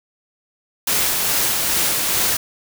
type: noise with tremolo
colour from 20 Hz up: white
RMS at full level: -18 dBFS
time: 0.87-2.37 s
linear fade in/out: 5 ms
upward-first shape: sine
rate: 2.4 Hz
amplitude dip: 25%
effects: none